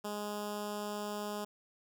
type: tone with notch filter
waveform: 10% pulse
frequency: 207.7 Hz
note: G#3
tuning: in tune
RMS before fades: -39 dBFS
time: 0.04-1.45 s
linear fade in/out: 10 ms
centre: 2100 Hz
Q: 1.2
effects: 11-bit